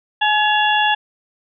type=harmonic tone with a mistuned harmonic; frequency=848 Hz; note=G#5; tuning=36 cents sharp; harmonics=1 / 2 / 3 / 4; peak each=-16 / -19 / -21 / -22 dBFS; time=0.21-0.95 s; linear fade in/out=10 ms; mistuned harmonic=3; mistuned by=+150 cents; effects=none